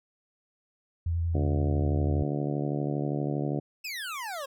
sine tone with vibrato, 84.3 Hz, E2, 39 cents sharp, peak -25 dBFS, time 1.06-2.23 s, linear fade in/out 5 ms, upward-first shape square, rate 11 Hz, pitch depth 18 cents each way
harmonic tone, 72.5 Hz, D2, 22 cents flat, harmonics 2 / 3 / 4 / 5 / 6 / 7 / 8 / 9 / 10, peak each -30 / -37 / -33 / -36 / -39 / -42 / -40 / -43 / -43 dBFS, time 1.34-3.6 s, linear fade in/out 10 ms
25% pulse exponential sweep, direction down, 2676 to 526 Hz, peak -30 dBFS, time 3.84-4.46 s, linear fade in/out 10 ms
effects none

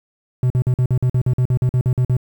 triangle tone bursts, 125.8 Hz, B2, 32 cents sharp, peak -11 dBFS, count 15, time 0.43-2.168 s, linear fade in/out 2 ms, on 72 ms, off 47 ms, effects 8-bit

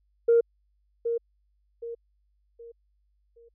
sine tone with echo, 466.2 Hz, A#4, in tune, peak -15 dBFS, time 0.28-0.41 s, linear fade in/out 10 ms, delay 770 ms, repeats 4, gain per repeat -9 dB, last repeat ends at 3.49 s, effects tanh soft clip ceiling -12 dBFS + added 50 Hz sine -66 dBFS peak until 3.54 s

